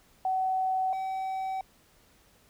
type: tone pair in turn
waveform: sine / triangle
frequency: 754 / 762.8 Hz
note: F#5 / G5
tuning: +32 / -47 cents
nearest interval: unison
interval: 21 cents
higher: second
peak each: -25 / -28 dBFS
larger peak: first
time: 0.25-0.93 / 0.93-1.61 s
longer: neither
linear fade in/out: 2 ms
effects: pink hiss -62 dBFS RMS until 2.49 s